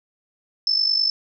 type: tone with amplitude modulation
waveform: sine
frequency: 5274 Hz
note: E8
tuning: in tune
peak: -14 dBFS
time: 0.67-1.1 s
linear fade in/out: 2 ms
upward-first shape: sine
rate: 49.8 Hz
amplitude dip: 70%
effects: none